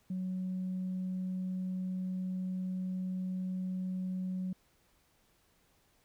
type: tone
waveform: sine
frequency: 185.1 Hz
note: F#3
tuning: 1 cent sharp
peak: -32 dBFS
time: 0.1-4.53 s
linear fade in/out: 5 ms
effects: tanh soft clip ceiling -30 dBFS + pink hiss -70 dBFS RMS until 6.04 s